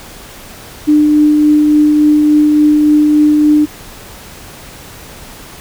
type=tone with tremolo; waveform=sine; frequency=300 Hz; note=D4; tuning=37 cents sharp; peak=-4 dBFS; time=0.87-3.66 s; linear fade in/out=20 ms; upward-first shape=triangle; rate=3.5 Hz; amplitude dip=25%; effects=pink hiss -33 dBFS RMS until 5.6 s